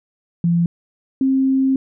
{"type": "tone pair in turn", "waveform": "sine", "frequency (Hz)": [170.7, 266.2], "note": ["F3", "C4"], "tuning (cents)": [-39, 30], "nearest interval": "minor sixth", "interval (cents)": 769, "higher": "second", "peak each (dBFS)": -13, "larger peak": "neither", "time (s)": [[0.44, 0.66], [1.21, 1.76]], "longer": "second", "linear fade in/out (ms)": 2, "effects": []}